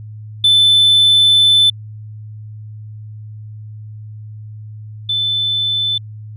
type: tone pair in turn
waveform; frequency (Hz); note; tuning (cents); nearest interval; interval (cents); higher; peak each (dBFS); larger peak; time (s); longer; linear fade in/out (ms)
sine; 3520 / 3520; A7 / A7; 0 / 0; unison; 0; neither; -5 / -14; first; 0.44-1.7 / 5.09-5.98; first; 5
effects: tanh soft clip ceiling -6 dBFS + added 107 Hz sine -29 dBFS peak until 6.36 s